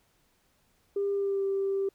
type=tone with pitch glide; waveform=sine; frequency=400 to 391.5 Hz; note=G4 to G4; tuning=+35 to -2 cents; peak=-25 dBFS; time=0.96-1.89 s; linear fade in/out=5 ms; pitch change=-37 cents; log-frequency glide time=1.13-1.44 s; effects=tanh soft clip ceiling -21 dBFS + pink hiss -69 dBFS RMS until 1.94 s